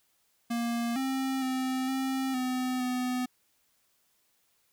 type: tone with pitch steps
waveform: square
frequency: 234.7 / 265.4 / 259.5 / 264.8 / 254.4 / 251.1 Hz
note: A#3 / C4 / C4 / C4 / C4 / B3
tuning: +12 / +25 / -14 / +21 / -48 / +29 cents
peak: -29 dBFS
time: 0.5-3.26 s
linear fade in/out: 10 ms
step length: 460 ms
effects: white hiss -71 dBFS RMS until 4.72 s